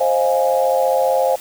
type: chord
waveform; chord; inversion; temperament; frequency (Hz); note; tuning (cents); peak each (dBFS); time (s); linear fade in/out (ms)
sine; F minor seventh; second; equal with one note detuned; 527.8 / 622.3 / 698.5 / 830.6; C5 / Eb5 / F5 / Ab5; +15 / 0 / 0 / 0; -16 / -22 / -20 / -21; 0-1.36; 10
effects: white hiss -37 dBFS RMS until 1.4 s